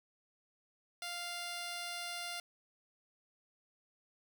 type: tone with notch filter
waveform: 5% pulse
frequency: 698.5 Hz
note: F5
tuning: in tune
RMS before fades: -42 dBFS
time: 1.02-2.4 s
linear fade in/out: 2 ms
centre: 7000 Hz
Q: 2
effects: none